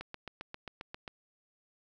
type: click train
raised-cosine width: 0.3 ms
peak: -25 dBFS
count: 9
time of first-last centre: 0.01-1.078 s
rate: 7.49 Hz
effects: none